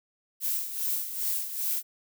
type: noise with tremolo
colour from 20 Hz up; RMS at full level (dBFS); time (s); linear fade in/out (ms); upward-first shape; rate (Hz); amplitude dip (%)
violet; -28; 0.4-1.83; 50; sine; 2.5; 65
effects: none